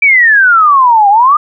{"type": "exponential two-way sweep", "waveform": "sine", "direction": "down then up", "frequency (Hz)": [2349, 786, 1238], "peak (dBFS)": -3, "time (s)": [0.02, 1.37], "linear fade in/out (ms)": 5, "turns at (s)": 1.09, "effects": []}